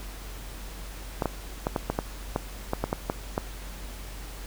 clicks, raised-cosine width 1 ms, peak -11 dBFS, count 12, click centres 1.222 / 1.257 / 1.669 / 1.762 / 1.9 / 1.989 / 2.361 / 2.734 / 2.84 / 2.929 / 3.099 / 3.379 s, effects added 47 Hz sine -38 dBFS peak until 4.46 s + pink hiss -44 dBFS RMS until 4.46 s

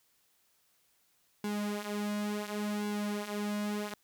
sawtooth tone with flanger, 207.7 Hz, G#3, in tune, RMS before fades -35 dBFS, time 1.44-3.94 s, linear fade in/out 2 ms, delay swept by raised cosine 1.6 to 7.1 ms, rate 0.7 Hz, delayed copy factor -0.7, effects white hiss -71 dBFS RMS until 4.03 s

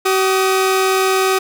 sawtooth tone pair together, 380.4 / 1244.5 Hz, F#4 / D#6, +48 / 0 cents, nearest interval octave + major sixth, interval 2052 cents, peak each -10 / -16 dBFS, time 0.05-1.39 s, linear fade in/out 10 ms, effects none

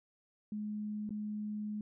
sine tone with dropouts, 210.7 Hz, G#3, 25 cents sharp, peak -36 dBFS, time 0.52-1.81 s, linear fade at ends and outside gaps 2 ms, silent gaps 1.093-1.106 s, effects none

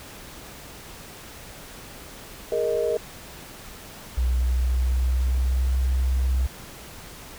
sine chord, Ab suspended second, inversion none, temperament just, 415.3 / 467.2 / 623 Hz, Ab4 / Bb4 / Eb5, 0 / +4 / +2 cents, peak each -27 / -24 / -26 dBFS, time 2.52-2.97 s, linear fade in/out 2 ms
sine tone with pitch glide, 62 to 64.33 Hz, B1 to C2, +7 to -29 cents, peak -19 dBFS, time 4.17-6.47 s, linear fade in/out 10 ms, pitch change +64 cents, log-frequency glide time 4.32-5.81 s
effects pink hiss -42 dBFS RMS until 7.38 s

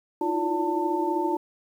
sine tone cluster, 315.5 / 327.9 / 350.9 / 575 / 893 Hz, D#4 / E4 / F4 / D5 / A5, +24 / -9 / +8 / -37 / +25 cents, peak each -30 / -34 / -27 / -35 / -27 dBFS, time 0.21-1.37 s, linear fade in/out 5 ms, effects 9-bit

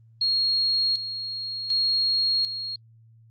sine tone with tremolo, 4281 Hz, C8, 39 cents sharp, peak -20 dBFS, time 0.21-2.76 s, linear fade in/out 5 ms, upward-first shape square, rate 0.67 Hz, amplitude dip 65%, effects added 113 Hz sine -51 dBFS peak until 3.3 s + Opus 32 kbps

